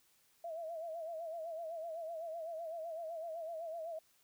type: tone with vibrato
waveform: sine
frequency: 657 Hz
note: E5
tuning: 6 cents flat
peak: -40 dBFS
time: 0.44-3.99 s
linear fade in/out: 5 ms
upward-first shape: sine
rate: 7.9 Hz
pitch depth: 80 cents each way
effects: white hiss -71 dBFS RMS until 4.23 s